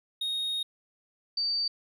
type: tone pair in turn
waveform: triangle / sine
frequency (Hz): 3729 / 4615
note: A#7 / D8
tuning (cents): 0 / -31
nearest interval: major third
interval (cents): 369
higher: second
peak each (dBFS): -27 / -26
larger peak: second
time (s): 0.21-0.63 / 1.37-1.68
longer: first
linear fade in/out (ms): 5
effects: none